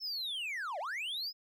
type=linear two-way sweep; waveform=triangle; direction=down then up; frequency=5380 to 554.4 to 5180 Hz; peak=-34 dBFS; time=0-1.33 s; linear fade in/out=50 ms; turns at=0.79 s; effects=none